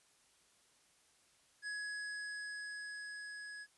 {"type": "tone with level ramp", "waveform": "square", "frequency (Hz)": 1677, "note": "G#6", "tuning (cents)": 16, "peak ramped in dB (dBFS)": [-40, -47], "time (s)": [1.62, 3.67], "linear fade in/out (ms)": 50, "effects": ["white hiss -70 dBFS RMS until 3.77 s", "resampled to 24000 Hz"]}